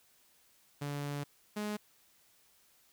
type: tone pair in turn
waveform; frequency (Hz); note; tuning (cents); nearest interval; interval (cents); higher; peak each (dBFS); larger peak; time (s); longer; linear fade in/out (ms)
sawtooth; 143.9 / 209.6; D3 / G#3; -35 / +16; perfect fifth; 651; second; -32 / -31; second; 0.81-1.24 / 1.56-1.77; first; 10
effects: white hiss -67 dBFS RMS until 2.92 s